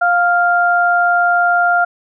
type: tone pair together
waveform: sine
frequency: 703.5 / 1396.9 Hz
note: F5 / F6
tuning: +12 / 0 cents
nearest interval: octave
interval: 1188 cents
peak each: -13 dBFS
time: 0.01-1.85 s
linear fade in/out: 10 ms
effects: none